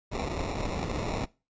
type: noise with sample-and-hold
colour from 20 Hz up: pink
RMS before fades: -32 dBFS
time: 0.11-1.26 s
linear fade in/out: 20 ms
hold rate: 1575 Hz
effects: noise-tail reverb RT60 0.3 s tail -22 dB re dry + resampled to 16000 Hz